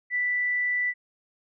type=tone; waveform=sine; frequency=1975.5 Hz; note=B6; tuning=in tune; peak=-23 dBFS; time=0.1-0.94 s; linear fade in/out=50 ms; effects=none